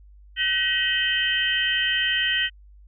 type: tone cluster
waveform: sine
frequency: 1527 / 1901 / 2555 / 2872 / 3087 Hz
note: G6 / A#6 / D#7 / F7 / G7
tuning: -46 / +33 / +45 / +48 / -27 cents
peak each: -30 / -24 / -30 / -31 / -24 dBFS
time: 0.36-2.5 s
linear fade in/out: 50 ms
effects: added 50 Hz sine -46 dBFS peak until 2.87 s